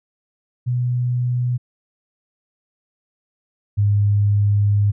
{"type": "tone pair in turn", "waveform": "sine", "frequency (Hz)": [123.47, 102.43], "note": ["B2", "G#2"], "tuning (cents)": [0, -23], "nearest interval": "minor third", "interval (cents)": 323, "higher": "first", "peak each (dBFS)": [-17, -13], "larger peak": "second", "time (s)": [[0.66, 1.58], [3.77, 4.92]], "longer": "second", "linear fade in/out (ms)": 20, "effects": []}